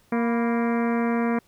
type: harmonic tone with a mistuned harmonic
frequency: 233.4 Hz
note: A#3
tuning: 2 cents sharp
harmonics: 1 / 2 / 3 / 4 / 5 / 6 / 7 / 8 / 9 / 10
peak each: -22 / -28 / -32 / -34 / -36 / -38 / -39 / -40 / -41 / -42 dBFS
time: 0.12-1.39 s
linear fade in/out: 5 ms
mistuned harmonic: 4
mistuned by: +86 cents
effects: pink hiss -61 dBFS RMS until 1.47 s